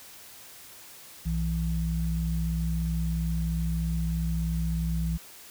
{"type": "tone pair together", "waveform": "sine", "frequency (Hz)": [61.74, 164.83], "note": ["B1", "E3"], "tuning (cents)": [0, 0], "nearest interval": "octave + perfect fourth", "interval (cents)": 1700, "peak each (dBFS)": -28, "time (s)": [1.25, 5.18], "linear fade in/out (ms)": 20, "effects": ["white hiss -48 dBFS RMS until 5.5 s"]}